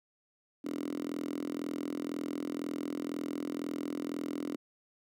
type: tone with high-pass filter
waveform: 5% pulse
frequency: 41.99 Hz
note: E1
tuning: 33 cents sharp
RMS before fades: -37 dBFS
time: 0.64-4.56 s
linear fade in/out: 10 ms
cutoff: 280 Hz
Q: 6.1
effects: none